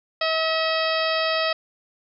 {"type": "harmonic tone with a mistuned harmonic", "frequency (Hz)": 642, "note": "E5", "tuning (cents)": -46, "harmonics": [1, 2, 3, 4, 5, 6, 7, 8], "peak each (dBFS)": [-24, -27, -29, -30, -31, -32, -32, -33], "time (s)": [0.21, 1.53], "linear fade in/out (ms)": 5, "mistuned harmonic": 7, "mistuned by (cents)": 39, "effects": []}